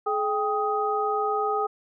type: tone cluster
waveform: sine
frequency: 424.2 / 792 / 1252 Hz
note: G#4 / G5 / D#6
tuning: +37 / +18 / +10 cents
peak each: -27 dBFS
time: 0.06-1.67 s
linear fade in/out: 10 ms
effects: none